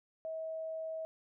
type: tone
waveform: sine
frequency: 642 Hz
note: E5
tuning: 46 cents flat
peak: -37 dBFS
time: 0.25-1.05 s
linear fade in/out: 0 ms
effects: none